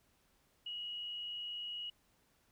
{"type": "tone with frequency modulation", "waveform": "sine", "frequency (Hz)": 2900, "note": "F#7", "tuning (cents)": -35, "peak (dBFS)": -40, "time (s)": [0.66, 1.9], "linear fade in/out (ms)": 5, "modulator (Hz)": 124, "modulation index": 0.23, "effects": ["pink hiss -73 dBFS RMS until 2.51 s"]}